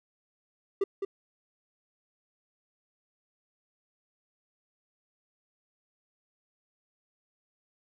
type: tone with echo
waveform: triangle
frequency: 394 Hz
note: G4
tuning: 9 cents sharp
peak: -21 dBFS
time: 0.81-0.84 s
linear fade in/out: 5 ms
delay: 210 ms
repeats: 1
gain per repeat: -6 dB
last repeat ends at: 1.05 s
effects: none